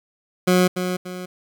20% pulse tone with echo, 181.7 Hz, F#3, 31 cents flat, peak -9 dBFS, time 0.47-0.68 s, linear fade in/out 10 ms, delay 290 ms, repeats 2, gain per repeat -8 dB, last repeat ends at 1.26 s, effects none

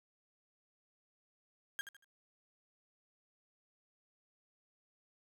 35% pulse tone with echo, 1614 Hz, G#6, 50 cents flat, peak -35 dBFS, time 1.79-1.81 s, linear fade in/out 0 ms, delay 78 ms, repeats 3, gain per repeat -10 dB, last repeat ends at 2.044 s, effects none

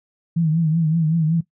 sine tone with vibrato, 161.1 Hz, E3, 39 cents flat, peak -15 dBFS, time 0.36-1.41 s, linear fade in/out 10 ms, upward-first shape triangle, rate 5.3 Hz, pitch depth 100 cents each way, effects noise-tail reverb RT60 0.1 s tail -17 dB re dry

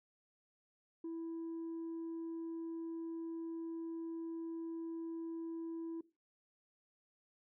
sine tone, 330 Hz, E4, 2 cents sharp, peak -38 dBFS, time 1.04-6.01 s, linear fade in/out 5 ms, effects noise-tail reverb RT60 0.3 s tail -20 dB re dry + tanh soft clip ceiling -39 dBFS

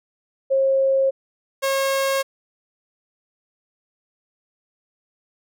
sine / sawtooth tone pair in turn, 538 / 542.7 Hz, C5 / C#5, +48 / -37 cents, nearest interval unison, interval 15 cents, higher second, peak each -15 dBFS, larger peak neither, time 0.5-1.11 / 1.62-2.23 s, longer neither, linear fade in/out 20 ms, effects none

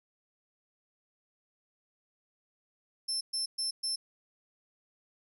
35% pulse tone bursts, 5320 Hz, E8, 15 cents sharp, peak -28 dBFS, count 4, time 3.08-3.96 s, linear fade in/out 10 ms, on 130 ms, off 120 ms, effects none

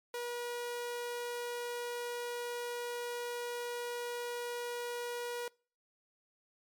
sawtooth tone, 481.5 Hz, B4, 44 cents flat, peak -33 dBFS, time 0.14-5.48 s, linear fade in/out 2 ms, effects noise-tail reverb RT60 0.4 s tail -26 dB re dry + MP3 96 kbps

